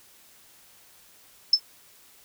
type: tone with exponential decay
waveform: sine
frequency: 5274 Hz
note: E8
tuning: in tune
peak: -10 dBFS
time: 1.53-1.6 s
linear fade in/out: 5 ms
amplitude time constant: 15 ms
effects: white hiss -55 dBFS RMS until 2.24 s